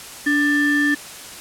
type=ring-modulated tone; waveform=triangle; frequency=740 Hz; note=F#5; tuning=in tune; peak=-10 dBFS; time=0.26-0.95 s; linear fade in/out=10 ms; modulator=1030 Hz; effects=white hiss -36 dBFS RMS until 1.4 s + low-pass 11000 Hz 12 dB/octave